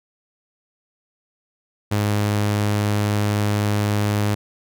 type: tone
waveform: sawtooth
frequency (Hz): 103.83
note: G#2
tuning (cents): 0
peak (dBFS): -14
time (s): 1.91-4.35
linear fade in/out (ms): 10
effects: none